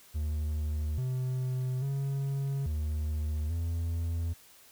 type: tone with pitch steps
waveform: triangle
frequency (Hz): 76 / 128.3 / 137.8 / 76.3 / 83.8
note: D#2 / C3 / C#3 / D#2 / E2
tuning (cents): -40 / -34 / -10 / -33 / +29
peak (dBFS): -27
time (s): 0.14-4.34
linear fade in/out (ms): 20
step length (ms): 840
effects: white hiss -57 dBFS RMS until 4.71 s